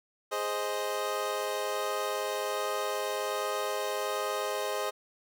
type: chord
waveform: 25% pulse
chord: Ab major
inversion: none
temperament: equal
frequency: 415.3 / 523.3 / 622.3 Hz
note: Ab4 / C5 / Eb5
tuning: 0 / 0 / 0 cents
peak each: -31 dBFS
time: 0.31-4.91 s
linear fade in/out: 20 ms
effects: none